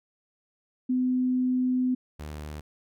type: tone pair in turn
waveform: sine / sawtooth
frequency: 253.5 / 75.37 Hz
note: B3 / D2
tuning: +45 / +45 cents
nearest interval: octave + major sixth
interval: 2100 cents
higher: first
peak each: -22 / -32 dBFS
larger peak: first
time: 0.89-1.95 / 2.19-2.61 s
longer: first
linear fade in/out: 10 ms
effects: none